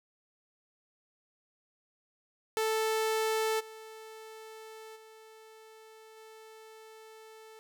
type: tone with level steps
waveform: sawtooth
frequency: 440 Hz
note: A4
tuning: in tune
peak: -24 / -42 / -48 / -46 dBFS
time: 2.57-7.59 s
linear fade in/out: 0 ms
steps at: 3.59 / 4.95 / 6.16 s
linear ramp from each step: 20 ms
effects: none